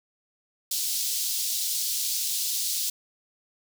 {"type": "high-pass noise", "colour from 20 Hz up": "pink", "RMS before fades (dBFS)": -28, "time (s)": [0.71, 2.9], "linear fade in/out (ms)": 5, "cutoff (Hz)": 4000, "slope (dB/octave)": 24, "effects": []}